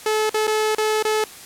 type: tone with dropouts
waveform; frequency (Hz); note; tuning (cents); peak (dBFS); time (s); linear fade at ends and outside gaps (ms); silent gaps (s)
sawtooth; 431.6; A4; -33; -14; 0.06-1.24; 2; 0.295-0.343 / 0.47-0.477 / 0.749-0.782 / 1.026-1.05
effects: white hiss -40 dBFS RMS until 1.45 s + low-pass 12000 Hz 12 dB/octave